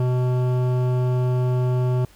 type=tone with hard clipping; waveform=sine; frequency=125.6 Hz; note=B2; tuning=30 cents sharp; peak=-20 dBFS; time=0-2.05 s; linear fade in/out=2 ms; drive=14 dB; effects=added 50 Hz sine -55 dBFS peak until 2.15 s + pink hiss -53 dBFS RMS until 2.15 s